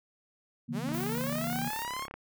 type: chord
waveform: sine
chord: A# diminished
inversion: first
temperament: equal with one note detuned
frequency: 138.59 / 164.81 / 235.8 Hz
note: C#3 / E3 / A#3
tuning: 0 / 0 / +20 cents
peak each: -39 / -38 / -34 dBFS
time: 0.68-1.7 s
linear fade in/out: 20 ms
type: linear sweep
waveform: sawtooth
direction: up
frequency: 170 to 1108.7 Hz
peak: -31 dBFS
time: 0.72-2.08 s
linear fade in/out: 50 ms
type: click train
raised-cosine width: 0.5 ms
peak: -26 dBFS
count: 44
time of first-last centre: 0.89-2.14 s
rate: 34.4 Hz
type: noise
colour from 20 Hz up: violet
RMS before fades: -41 dBFS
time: 0.93-1.85 s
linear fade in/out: 20 ms
effects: none